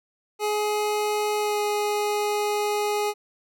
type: tone with pitch glide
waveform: 25% pulse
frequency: 420.2 to 416.1 Hz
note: G#4 to G#4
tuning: +20 to +3 cents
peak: -19 dBFS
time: 0.39-3.14 s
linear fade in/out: 50 ms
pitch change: -17 cents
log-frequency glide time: 1.39-1.6 s
effects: none